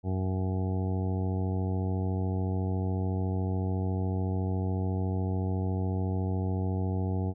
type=harmonic tone; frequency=93.9 Hz; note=F#2; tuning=26 cents sharp; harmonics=1 / 2 / 3 / 4 / 5 / 7 / 8 / 9; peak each=-28 / -34 / -38 / -40 / -42 / -45 / -46 / -47 dBFS; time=0.03-7.34 s; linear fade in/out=50 ms; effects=none